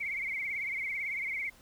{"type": "tone with vibrato", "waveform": "sine", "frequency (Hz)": 2185, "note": "C#7", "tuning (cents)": -26, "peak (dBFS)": -32, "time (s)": [0, 1.5], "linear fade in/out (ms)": 10, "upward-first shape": "triangle", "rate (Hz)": 18, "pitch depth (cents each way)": 120, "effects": ["pink hiss -59 dBFS RMS until 1.61 s"]}